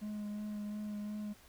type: tone with vibrato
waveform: triangle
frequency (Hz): 209.3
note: G#3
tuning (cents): +14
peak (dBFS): -36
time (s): 0.01-1.34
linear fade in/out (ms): 20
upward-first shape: sine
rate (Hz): 2.8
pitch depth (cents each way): 16
effects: pink hiss -61 dBFS RMS until 1.48 s